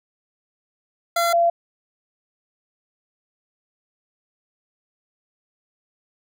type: tone pair in turn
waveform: 25% pulse / sine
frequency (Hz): 683 / 683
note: F5 / F5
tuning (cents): -39 / -39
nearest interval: unison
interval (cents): 0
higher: neither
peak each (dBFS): -14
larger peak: neither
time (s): 1.16-1.33 / 1.33-1.5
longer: neither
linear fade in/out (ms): 5
effects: none